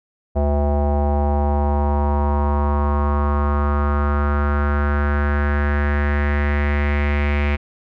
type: tone with low-pass filter sweep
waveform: square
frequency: 72.6 Hz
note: D2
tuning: 19 cents flat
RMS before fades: -18 dBFS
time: 0.35-7.57 s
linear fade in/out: 20 ms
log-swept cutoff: 690 to 2300 Hz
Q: 4.2
effects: none